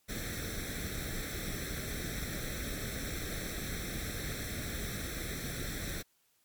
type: noise with comb filter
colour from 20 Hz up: pink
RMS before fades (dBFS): -38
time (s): 0.08-6.03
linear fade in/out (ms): 20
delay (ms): 0.52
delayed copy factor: +0.85
effects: white hiss -72 dBFS RMS until 6.44 s + MP3 96 kbps